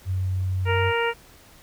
sine tone with pitch glide, 93.3 to 94.88 Hz, F#2 to F#2, +15 to +44 cents, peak -22 dBFS, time 0.05-0.93 s, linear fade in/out 50 ms, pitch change +29 cents, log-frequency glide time 0.67-0.81 s
harmonic tone, 466.2 Hz, A#4, in tune, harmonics 1 / 2 / 3 / 4 / 5 / 6, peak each -24 / -27 / -29 / -30 / -31 / -32 dBFS, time 0.65-1.14 s, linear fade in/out 50 ms
effects pink hiss -51 dBFS RMS until 1.62 s

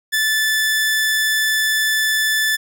sawtooth tone, 1749 Hz, A6, 11 cents flat, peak -12 dBFS, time 0.12-2.57 s, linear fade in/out 20 ms, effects none

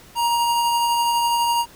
square tone with tremolo, 942 Hz, A#5, 18 cents sharp, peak -17 dBFS, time 0.15-1.66 s, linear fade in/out 50 ms, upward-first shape triangle, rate 12 Hz, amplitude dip 25%, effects pink hiss -47 dBFS RMS until 1.75 s

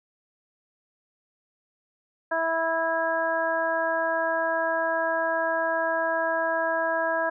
harmonic tone, 327.5 Hz, E4, 11 cents flat, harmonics 1 / 2 / 3 / 4 / 5, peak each -37 / -26 / -29 / -35 / -28 dBFS, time 2.31-7.3 s, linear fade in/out 10 ms, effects none

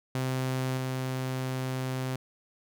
sawtooth tone with level steps, 129.9 Hz, C3, 12 cents flat, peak -24 / -26 dBFS, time 0.15-2.16 s, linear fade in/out 2 ms, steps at 0.77 s, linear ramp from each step 5 ms, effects none

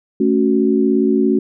sine chord, F# minor, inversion first, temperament equal, 220 / 277.2 / 370 Hz, A3 / C#4 / F#4, 0 / 0 / 0 cents, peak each -16 dBFS, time 0.2-1.39 s, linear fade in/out 5 ms, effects none

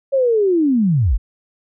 sine linear sweep, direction down, 557 to 35 Hz, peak -12 dBFS, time 0.12-1.18 s, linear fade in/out 20 ms, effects none

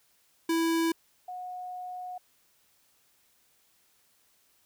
square / sine tone pair in turn, 329.6 / 728.1 Hz, E4 / F#5, 0 / -28 cents, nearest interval octave + major second, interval 1372 cents, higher second, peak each -25 / -36 dBFS, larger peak first, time 0.49-0.92 / 1.28-2.18 s, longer second, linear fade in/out 5 ms, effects white hiss -67 dBFS RMS until 4.65 s

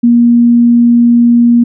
sine tone, 237.4 Hz, A#3, 32 cents sharp, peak -3 dBFS, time 0.03-1.64 s, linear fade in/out 10 ms, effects none

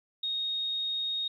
sine tone, 3729 Hz, A#7, in tune, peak -29 dBFS, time 0.23-1.28 s, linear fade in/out 5 ms, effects 11-bit

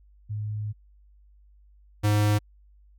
sine / square tone pair in turn, 105.8 / 104.58 Hz, G#2 / G#2, +33 / +13 cents, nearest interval unison, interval 20 cents, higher first, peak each -28 / -20 dBFS, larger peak second, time 0.29-0.73 / 2.03-2.39 s, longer first, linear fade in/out 20 ms, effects added 50 Hz sine -53 dBFS peak until 2.98 s

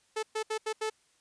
sawtooth tone bursts at uneven times, 436 Hz, A4, 16 cents flat, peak -26 dBFS, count 5, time 0.16-0.23 / 0.35-0.43 / 0.5-0.58 / 0.66-0.73 / 0.81-0.9 s, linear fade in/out 10 ms, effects white hiss -68 dBFS RMS until 1.2 s + resampled to 22050 Hz

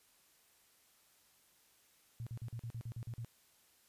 sine tone bursts, 116.54 Hz, A#2, in tune, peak -40 dBFS, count 10, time 2.2-3.247 s, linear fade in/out 0 ms, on 66 ms, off 43 ms, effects white hiss -69 dBFS RMS until 3.88 s + resampled to 32000 Hz

